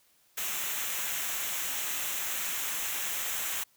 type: noise with comb filter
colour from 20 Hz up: white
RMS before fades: -33 dBFS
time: 0.37-3.64 s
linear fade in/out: 10 ms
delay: 0.21 ms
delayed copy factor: -0.6
effects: white hiss -66 dBFS RMS until 3.76 s